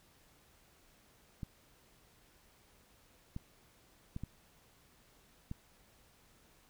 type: clicks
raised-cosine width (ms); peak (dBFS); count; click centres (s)
5; -28; 5; 1.432 / 3.364 / 4.164 / 4.236 / 5.514
effects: pink hiss -66 dBFS RMS until 6.69 s